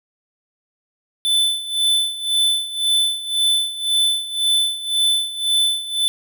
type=tone with tremolo; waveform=square; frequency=3513 Hz; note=A7; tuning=3 cents flat; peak=-14 dBFS; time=1.25-6.08 s; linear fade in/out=0 ms; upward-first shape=sine; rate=1.9 Hz; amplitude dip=80%; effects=none